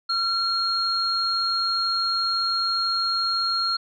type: tone pair together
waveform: sine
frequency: 1365 / 4262 Hz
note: F6 / C8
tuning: -40 / +31 cents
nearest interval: octave + minor sixth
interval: 1971 cents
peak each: -25 / -22 dBFS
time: 0.09-3.77 s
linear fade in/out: 10 ms
effects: tanh soft clip ceiling -13 dBFS